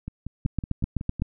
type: two click trains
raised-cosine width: 5 ms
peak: -20 / -12 dBFS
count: 7 / 7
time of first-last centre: 0.08-1.197 / 0.46-1.22 s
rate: 5.37 / 7.89 Hz
effects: none